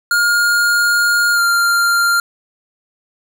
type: tone with pitch glide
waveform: square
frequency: 1419 to 1393 Hz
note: F6 to F6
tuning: +27 to -5 cents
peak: -12 dBFS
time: 0.11-2.2 s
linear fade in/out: 2 ms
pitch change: -32 cents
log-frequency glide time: 1.34-1.4 s
effects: 9-bit